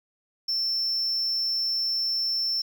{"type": "tone", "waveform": "sine", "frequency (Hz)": 5370, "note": "E8", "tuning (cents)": 31, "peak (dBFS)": -21, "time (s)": [0.48, 2.62], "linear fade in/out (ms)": 10, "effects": ["tanh soft clip ceiling -23 dBFS", "9-bit"]}